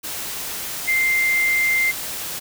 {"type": "tone in noise", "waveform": "sine", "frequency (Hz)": 2093, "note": "C7", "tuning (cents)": 0, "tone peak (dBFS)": -16, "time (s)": [0.87, 1.92], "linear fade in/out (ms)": 20, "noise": "white", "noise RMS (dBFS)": -29, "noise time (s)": [0.03, 2.4], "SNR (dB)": 10, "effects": []}